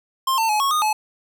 square tone with pitch steps, 1057 / 898 / 848 / 1102 / 1231 / 858 Hz, C6 / A5 / G#5 / C#6 / D#6 / A5, +17 / +35 / +36 / -11 / -19 / -44 cents, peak -18 dBFS, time 0.27-0.93 s, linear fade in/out 5 ms, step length 110 ms, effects none

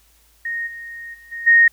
sine tone with level steps, 1859 Hz, A#6, 5 cents flat, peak -22 / -31 / -42 / -27 / -8 dBFS, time 0.45-1.68 s, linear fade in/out 5 ms, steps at 0.66 / 1.13 / 1.31 / 1.46 s, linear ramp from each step 20 ms, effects added 55 Hz sine -57 dBFS peak until 1.72 s + white hiss -57 dBFS RMS until 1.72 s

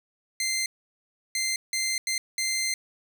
15% pulse tone bursts at uneven times, 2083 Hz, C7, 8 cents flat, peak -19 dBFS, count 5, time 0.4-0.66 / 1.35-1.56 / 1.73-1.98 / 2.07-2.18 / 2.38-2.74 s, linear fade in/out 2 ms, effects none

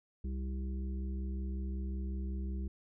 harmonic tone, 65.41 Hz, C2, in tune, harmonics 1 / 3 / 5 / 6, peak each -35 / -43 / -50 / -55 dBFS, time 0.24-2.68 s, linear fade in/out 5 ms, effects none

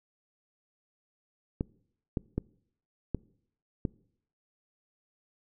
clicks, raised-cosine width 3 ms, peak -16 dBFS, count 5, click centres 1.609 / 2.172 / 2.38 / 3.147 / 3.852 s, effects noise-tail reverb RT60 0.7 s tail -24 dB re dry

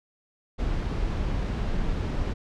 brown noise, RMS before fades -27 dBFS, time 0.58-2.34 s, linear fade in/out 20 ms, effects low-pass 5000 Hz 12 dB/octave

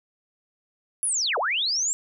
sine linear two-way sweep, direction down then up, 11000 to 415.3 to 7620 Hz, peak -22 dBFS, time 1.03-1.93 s, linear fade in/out 0 ms, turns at 1.38 s, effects none

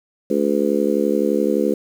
harmonic tone, 71.7 Hz, D2, 41 cents flat, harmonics 3 / 4 / 5 / 6 / 7, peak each -22 / -22 / -22 / -22 / -22 dBFS, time 0.3-1.74 s, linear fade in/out 5 ms, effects 7-bit

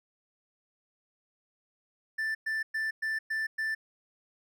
triangle tone bursts, 1768 Hz, A6, 8 cents sharp, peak -27 dBFS, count 6, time 2.18-3.75 s, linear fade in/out 10 ms, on 170 ms, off 110 ms, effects none

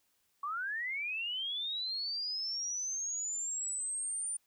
sine linear sweep, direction up, 1108.7 to 9250 Hz, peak -34 dBFS, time 0.43-4.37 s, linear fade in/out 5 ms, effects white hiss -75 dBFS RMS until 4.46 s

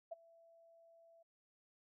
sine tone with ADSR envelope, 666 Hz, E5, 18 cents sharp, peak -40 dBFS, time 0.11-1.23 s, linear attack 13 ms, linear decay 20 ms, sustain -23 dB, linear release 9 ms, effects none

